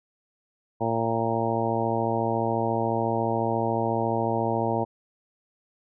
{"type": "harmonic tone with a mistuned harmonic", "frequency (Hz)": 114.1, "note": "A#2", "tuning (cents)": -37, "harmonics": [1, 2, 3, 4, 5, 6, 7, 8], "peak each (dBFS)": [-31, -31, -31, -31, -31, -31, -31, -31], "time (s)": [0.8, 4.85], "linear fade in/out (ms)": 20, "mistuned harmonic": 8, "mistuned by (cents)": 34, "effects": []}